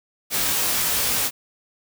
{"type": "noise with comb filter", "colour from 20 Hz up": "white", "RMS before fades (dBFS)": -22, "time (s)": [0.3, 1.31], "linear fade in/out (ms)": 50, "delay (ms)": 18, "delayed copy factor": 0.95, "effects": []}